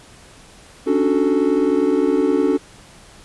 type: chord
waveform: triangle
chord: D major seventh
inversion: third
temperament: equal with one note detuned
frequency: 277.2 / 296.7 / 370 / 440 Hz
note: C#4 / D4 / F#4 / A4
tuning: 0 / +18 / 0 / 0 cents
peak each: -18 dBFS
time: 0.86-2.58 s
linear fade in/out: 20 ms
effects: pink hiss -45 dBFS RMS until 3.24 s + resampled to 24000 Hz